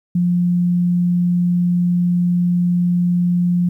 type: tone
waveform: sine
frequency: 176.2 Hz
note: F3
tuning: 16 cents sharp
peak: -13 dBFS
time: 0.15-3.69 s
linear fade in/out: 5 ms
effects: 9-bit